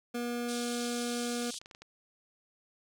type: tone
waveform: 25% pulse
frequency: 240 Hz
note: B3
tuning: 49 cents flat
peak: -29 dBFS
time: 0.14-1.51 s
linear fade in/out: 10 ms
type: band-pass noise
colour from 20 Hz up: pink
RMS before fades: -42 dBFS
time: 0.48-1.59 s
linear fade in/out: 10 ms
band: 3100 to 10000 Hz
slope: 48 dB/octave
type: clicks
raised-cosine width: 0.2 ms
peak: -32 dBFS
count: 8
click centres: 1.422 / 1.506 / 1.542 / 1.615 / 1.659 / 1.712 / 1.749 / 1.82 s
effects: none